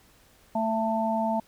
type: harmonic tone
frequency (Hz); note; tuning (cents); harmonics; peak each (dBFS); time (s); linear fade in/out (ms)
222.3; A3; +18; 1 / 3 / 4; -28 / -28 / -28; 0.55-1.4; 5
effects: pink hiss -59 dBFS RMS until 1.47 s